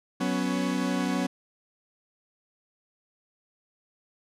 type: chord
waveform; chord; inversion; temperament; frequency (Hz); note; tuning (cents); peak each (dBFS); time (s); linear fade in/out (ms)
40% pulse; F# suspended fourth; none; equal with one note detuned; 185 / 246.9 / 279.1; F#3 / B3 / C#4; 0 / 0 / +12; -29; 0.2-1.27; 10
effects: low-pass 9000 Hz 12 dB/octave

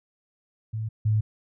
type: tone pair in turn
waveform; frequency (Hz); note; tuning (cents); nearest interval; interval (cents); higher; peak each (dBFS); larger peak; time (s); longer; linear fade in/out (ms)
sine; 110 / 107.74; A2 / A2; 0 / -36; unison; 36; first; -27 / -19; second; 0.73-0.89 / 1.05-1.21; neither; 10
effects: none

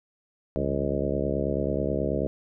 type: harmonic tone with a mistuned harmonic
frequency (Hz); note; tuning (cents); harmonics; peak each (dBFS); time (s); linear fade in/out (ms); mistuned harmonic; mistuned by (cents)
69.3; C#2; 0; 1 / 2 / 3 / 4 / 5 / 6 / 7 / 8 / 9; -33 / -33 / -33 / -33 / -33 / -33 / -33 / -33 / -33; 0.56-2.27; 0; 2; +110
effects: none

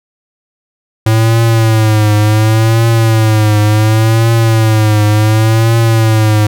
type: tone with vibrato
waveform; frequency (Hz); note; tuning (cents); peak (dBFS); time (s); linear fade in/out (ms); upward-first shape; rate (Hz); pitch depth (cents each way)
square; 110; A2; 0; -7; 1.06-6.47; 5; triangle; 0.69; 84
effects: none

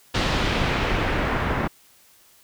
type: noise with low-pass filter sweep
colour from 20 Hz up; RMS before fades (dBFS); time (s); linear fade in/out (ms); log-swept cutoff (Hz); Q
pink; -23; 0.14-1.68; 10; 4100 to 1500; 1.1
effects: white hiss -55 dBFS RMS until 2.43 s

